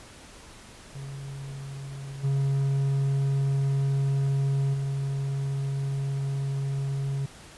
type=tone with level steps; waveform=triangle; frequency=137.5 Hz; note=C#3; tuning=14 cents flat; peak=-33 / -20 / -24 dBFS; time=0.95-7.26 s; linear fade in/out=5 ms; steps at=2.23 / 4.73 s; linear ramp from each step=20 ms; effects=pink hiss -48 dBFS RMS until 7.57 s + resampled to 24000 Hz